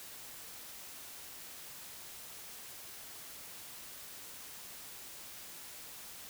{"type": "silence", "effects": ["white hiss -49 dBFS RMS until 6.29 s"]}